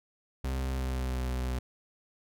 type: tone with pitch glide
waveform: 40% pulse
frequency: 65.41 to 63.11 Hz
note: C2 to B1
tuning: 0 to +38 cents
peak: -29 dBFS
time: 0.44-1.59 s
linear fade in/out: 5 ms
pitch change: -62 cents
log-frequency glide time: 0.68-1.23 s
effects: none